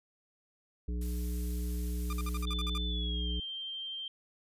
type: harmonic tone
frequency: 60 Hz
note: B1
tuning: 49 cents flat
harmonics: 1 / 3 / 5 / 7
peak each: -32 / -42 / -46 / -49 dBFS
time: 0.88-3.4 s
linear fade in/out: 5 ms
type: noise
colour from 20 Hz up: blue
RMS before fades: -48 dBFS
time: 1.01-2.44 s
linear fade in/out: 5 ms
type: tone bursts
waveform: sawtooth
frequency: 1200 Hz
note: D6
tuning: 37 cents sharp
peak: -35 dBFS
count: 9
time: 2.1-2.778 s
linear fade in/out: 2 ms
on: 30 ms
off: 51 ms
type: tone with pitch glide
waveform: sine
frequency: 3520 to 3154 Hz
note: A7 to G7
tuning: 0 to +10 cents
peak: -37 dBFS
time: 2.47-4.08 s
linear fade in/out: 2 ms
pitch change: -190 cents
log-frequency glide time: 2.85-3.3 s
effects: resampled to 32000 Hz